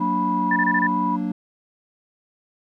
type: tone with vibrato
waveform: sine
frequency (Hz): 979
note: B5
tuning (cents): -15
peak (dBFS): -21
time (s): 0-1.17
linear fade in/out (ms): 20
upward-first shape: sine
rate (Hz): 1.3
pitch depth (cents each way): 11
type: chord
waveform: triangle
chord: Gb augmented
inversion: none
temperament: equal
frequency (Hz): 185 / 233.1 / 293.7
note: Gb3 / Bb3 / D4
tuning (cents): 0 / 0 / 0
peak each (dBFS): -25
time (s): 0-1.32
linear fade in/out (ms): 5
type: tone bursts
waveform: sine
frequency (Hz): 1775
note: A6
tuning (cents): +15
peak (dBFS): -18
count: 5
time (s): 0.51-0.87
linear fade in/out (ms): 5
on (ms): 52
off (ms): 25
effects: none